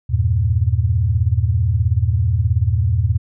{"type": "chord", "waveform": "sine", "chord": "E diminished", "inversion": "none", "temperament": "equal with one note detuned", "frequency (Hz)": [81.08, 98, 116.54], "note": ["E2", "G2", "Bb2"], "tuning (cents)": [-28, 0, 0], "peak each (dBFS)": -18, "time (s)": [0.09, 3.18], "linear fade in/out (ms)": 20, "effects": []}